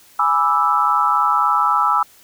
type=chord; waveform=sine; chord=E dominant seventh; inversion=first; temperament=equal; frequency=830.6 / 987.8 / 1174.7 / 1318.5 Hz; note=G#5 / B5 / D6 / E6; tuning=0 / 0 / 0 / 0 cents; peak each=-21 / -20 / -21 / -16 dBFS; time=0.19-2.03 s; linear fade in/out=5 ms; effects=white hiss -49 dBFS RMS until 2.23 s